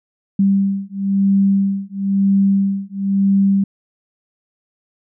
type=beating tone pair; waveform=sine; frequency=196 / 197 Hz; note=G3 / G3; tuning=0 / +9 cents; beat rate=1 Hz; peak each=-16 dBFS; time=0.39-3.64 s; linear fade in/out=5 ms; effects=none